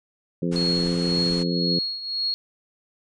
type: harmonic tone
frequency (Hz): 86.4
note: F2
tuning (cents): -18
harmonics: 2 / 3 / 4 / 5 / 6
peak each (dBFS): -24 / -28 / -30 / -32 / -34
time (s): 0.42-1.79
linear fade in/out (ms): 5
type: low-pass noise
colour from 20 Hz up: pink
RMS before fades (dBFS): -37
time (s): 0.51-1.44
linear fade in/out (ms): 20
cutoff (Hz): 9900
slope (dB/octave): 96
type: tone with tremolo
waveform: sine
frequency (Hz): 4308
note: C8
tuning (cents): +50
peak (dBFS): -21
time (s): 0.56-2.34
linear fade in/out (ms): 0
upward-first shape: triangle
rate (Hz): 1.9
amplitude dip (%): 75
effects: none